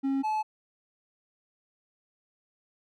triangle tone pair in turn, 271.7 / 862.6 Hz, C#4 / A5, -35 / -35 cents, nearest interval octave + minor sixth, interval 2000 cents, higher second, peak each -23 / -24 dBFS, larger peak first, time 0.03-0.23 / 0.23-0.43 s, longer neither, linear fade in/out 20 ms, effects none

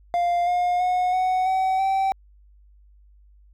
triangle tone with pitch steps, 698.5 / 712.8 / 727.3 / 742.2 / 757.3 / 772.8 Hz, F5 / F5 / F#5 / F#5 / F#5 / G5, 0 / +35 / -30 / +5 / +40 / -25 cents, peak -17 dBFS, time 0.14-2.12 s, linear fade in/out 0 ms, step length 330 ms, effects added 50 Hz sine -50 dBFS peak until 3.53 s

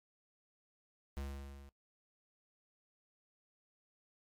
square tone with level ramp, 69.3 Hz, C#2, in tune, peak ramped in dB -39 to -55 dBFS, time 1.17-1.69 s, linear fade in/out 0 ms, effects noise-tail reverb RT60 0.1 s tail -19 dB re dry + MP3 96 kbps

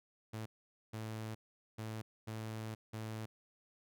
sawtooth tone bursts at uneven times, 110 Hz, A2, in tune, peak -37 dBFS, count 5, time 0.33-0.46 / 0.93-1.35 / 1.78-2.02 / 2.27-2.75 / 2.93-3.26 s, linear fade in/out 10 ms, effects none

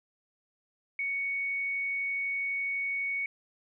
sine tone, 2227 Hz, C#7, 7 cents sharp, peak -29 dBFS, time 0.99-3.26 s, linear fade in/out 2 ms, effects none

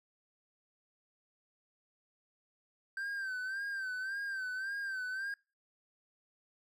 triangle tone with vibrato, 1561 Hz, G6, 8 cents flat, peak -34 dBFS, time 2.97-5.34 s, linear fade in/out 2 ms, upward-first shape sine, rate 1.8 Hz, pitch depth 72 cents each way, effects noise-tail reverb RT60 0.3 s tail -24 dB re dry

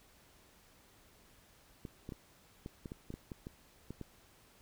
clicks, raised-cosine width 3 ms, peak -30 dBFS, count 12, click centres 1.852 / 2.091 / 2.122 / 2.661 / 2.858 / 2.919 / 3.104 / 3.14 / 3.318 / 3.469 / 3.906 / 4.013 s, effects pink hiss -64 dBFS RMS until 4.61 s

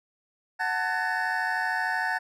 triangle tone cluster, 739 / 889 / 1500 / 1715 / 1808 Hz, F#5 / A5 / F#6 / A6 / A6, -2 / +18 / +23 / -45 / +47 cents, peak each -30 dBFS, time 0.59-2.19 s, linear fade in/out 20 ms, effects none

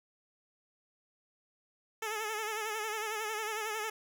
10% pulse tone with vibrato, 432.3 Hz, A4, 31 cents flat, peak -26 dBFS, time 2.02-3.9 s, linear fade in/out 5 ms, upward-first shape sine, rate 11 Hz, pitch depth 63 cents each way, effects none

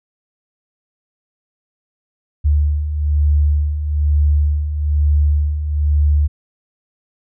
sine beating tone pair, 73.1 / 74.2 Hz, D2 / D2, -7 / +18 cents, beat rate 1.1 Hz, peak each -20 / -13 dBFS, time 2.44-6.28 s, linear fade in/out 20 ms, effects none

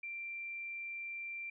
sine tone, 2360 Hz, D7, 8 cents sharp, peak -40 dBFS, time 0.03-1.5 s, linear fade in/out 5 ms, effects none

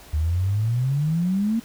sine exponential sweep, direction up, 74 to 233.1 Hz, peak -19 dBFS, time 0.13-1.6 s, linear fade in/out 10 ms, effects pink hiss -46 dBFS RMS until 1.64 s

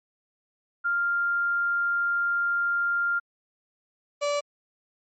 sine / 35% pulse tone pair in turn, 1396.9 / 579.6 Hz, F6 / D5, 0 / -23 cents, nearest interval octave + minor third, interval 1523 cents, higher first, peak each -22 dBFS, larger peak neither, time 0.84-3.2 / 4.21-4.41 s, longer first, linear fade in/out 20 ms, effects MP3 32 kbps

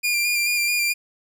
sawtooth tone with vibrato, 2400 Hz, D7, 37 cents sharp, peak -16 dBFS, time 0.03-0.94 s, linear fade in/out 20 ms, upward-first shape square, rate 4.6 Hz, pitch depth 19 cents each way, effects none

